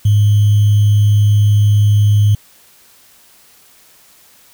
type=tone with sample-and-hold; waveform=sine; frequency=103.83 Hz; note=G#2; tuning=in tune; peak=-7 dBFS; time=0.05-2.35 s; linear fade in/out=5 ms; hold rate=3150 Hz; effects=white hiss -47 dBFS RMS until 4.53 s